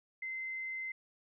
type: tone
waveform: sine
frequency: 2068 Hz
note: C7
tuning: 21 cents flat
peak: -37 dBFS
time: 0.22-0.92 s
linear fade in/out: 5 ms
effects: none